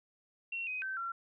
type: tone with pitch steps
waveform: sine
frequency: 2728 / 2512 / 1546 / 1365 Hz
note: F7 / D#7 / G6 / F6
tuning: -41 / +16 / -24 / -40 cents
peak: -35 dBFS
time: 0.52-1.12 s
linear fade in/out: 5 ms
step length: 150 ms
effects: none